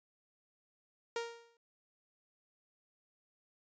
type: tone with exponential decay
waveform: sawtooth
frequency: 466.2 Hz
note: A#4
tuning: in tune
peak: -29 dBFS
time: 1.16-1.57 s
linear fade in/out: 2 ms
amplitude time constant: 89 ms
effects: resampled to 16000 Hz